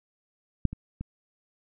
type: clicks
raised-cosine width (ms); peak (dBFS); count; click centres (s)
5; -9 / -23 / -22; 3; 0.653 / 0.73 / 1.01
effects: none